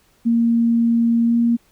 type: tone with pitch glide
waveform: sine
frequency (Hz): 232.4 to 234.6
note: A#3 to A#3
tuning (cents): -5 to +11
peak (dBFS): -13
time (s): 0.25-1.57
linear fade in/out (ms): 20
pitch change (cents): +16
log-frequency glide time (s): 1.24-1.36
effects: pink hiss -58 dBFS RMS until 1.71 s